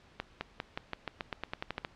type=accelerating click train; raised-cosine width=0.3 ms; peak=-18 dBFS; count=14; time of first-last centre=0.2-1.849 s; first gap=210 ms; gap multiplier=0.91; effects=pink hiss -60 dBFS RMS until 1.95 s + low-pass 4000 Hz 12 dB/octave